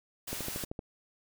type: noise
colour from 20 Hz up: white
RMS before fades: -39 dBFS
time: 0.27-0.65 s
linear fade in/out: 10 ms
type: click train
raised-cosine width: 2 ms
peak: -24 dBFS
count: 7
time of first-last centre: 0.33-0.792 s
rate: 13 Hz
effects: none